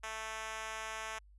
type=tone with high-pass filter; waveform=5% pulse; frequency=220 Hz; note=A3; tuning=in tune; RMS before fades=-42 dBFS; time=0.03-1.19 s; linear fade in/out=10 ms; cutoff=730 Hz; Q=1; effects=added 50 Hz sine -57 dBFS peak until 1.38 s + resampled to 24000 Hz